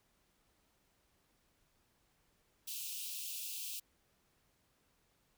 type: high-pass noise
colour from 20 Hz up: white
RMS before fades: -43 dBFS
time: 2.67-3.8 s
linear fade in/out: 10 ms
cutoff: 2500 Hz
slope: 96 dB/octave
effects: pink hiss -75 dBFS RMS until 5.37 s